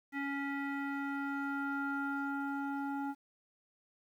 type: tone with low-pass filter sweep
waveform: square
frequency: 279.2 Hz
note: C#4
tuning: 13 cents sharp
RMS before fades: -37 dBFS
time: 0.12-3.15 s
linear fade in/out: 50 ms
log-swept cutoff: 2000 to 1100 Hz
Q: 5
effects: 11-bit